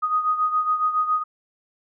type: beating tone pair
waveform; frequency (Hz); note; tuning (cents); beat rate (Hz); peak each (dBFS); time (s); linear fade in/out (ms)
sine; 1244.5 / 1251.7; D#6 / D#6; 0 / +10; 7.2; -20 / -26; 0.02-1.24; 20
effects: none